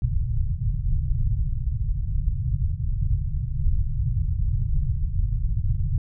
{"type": "low-pass noise", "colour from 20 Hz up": "pink", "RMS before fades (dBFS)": -23, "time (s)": [0.02, 5.98], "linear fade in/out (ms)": 2, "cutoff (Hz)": 140, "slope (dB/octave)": 48, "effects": []}